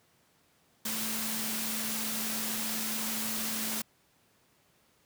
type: tone in noise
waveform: sine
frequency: 220 Hz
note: A3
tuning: in tune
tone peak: -39 dBFS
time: 0.85-3.82 s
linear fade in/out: 5 ms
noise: white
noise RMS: -34 dBFS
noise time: 0.85-3.82 s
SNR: -8 dB
effects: pink hiss -67 dBFS RMS until 5.05 s + high-pass 100 Hz 12 dB/octave